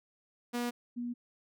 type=tone pair in turn; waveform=sawtooth / sine; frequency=241.1 / 241.1 Hz; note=B3 / B3; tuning=-41 / -41 cents; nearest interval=unison; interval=0 cents; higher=neither; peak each=-28 / -34 dBFS; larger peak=first; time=0.53-0.71 / 0.96-1.14 s; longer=neither; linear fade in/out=20 ms; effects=none